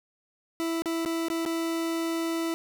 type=tone with dropouts; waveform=40% pulse; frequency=330 Hz; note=E4; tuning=2 cents sharp; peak=-26 dBFS; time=0.6-2.54 s; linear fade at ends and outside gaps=0 ms; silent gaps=0.821-0.858 / 1.05-1.059 / 1.284-1.301 / 1.452-1.461 s; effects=none